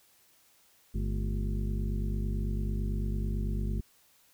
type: harmonic tone with a mistuned harmonic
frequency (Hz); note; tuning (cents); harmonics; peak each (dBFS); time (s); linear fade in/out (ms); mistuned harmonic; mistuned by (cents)
49; G1; 0; 1 / 2 / 3 / 4 / 5 / 7 / 8; -30 / -36 / -39 / -38 / -48 / -47 / -49; 0.94-3.81; 10; 4; +140
effects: white hiss -64 dBFS RMS until 4.33 s